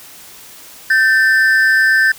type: ring-modulated tone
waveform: triangle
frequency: 1665 Hz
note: G#6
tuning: 4 cents sharp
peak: -4 dBFS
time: 0.9-2.12 s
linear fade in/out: 5 ms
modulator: 114 Hz
effects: white hiss -38 dBFS RMS until 2.18 s